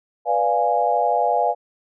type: chord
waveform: sine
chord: B diminished seventh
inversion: none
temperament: equal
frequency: 493.9 / 587.3 / 698.5 / 830.6 Hz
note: B4 / D5 / F5 / Ab5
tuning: 0 / 0 / 0 / 0 cents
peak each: -24 / -24 / -20 / -21 dBFS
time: 0.25-1.55 s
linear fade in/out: 50 ms
effects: none